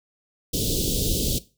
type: band-stop noise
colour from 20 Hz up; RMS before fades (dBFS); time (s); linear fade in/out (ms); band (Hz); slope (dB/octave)
pink; -24; 0.53-1.39; 10; 530 to 3200; 48
effects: noise-tail reverb RT60 0.3 s tail -17 dB re dry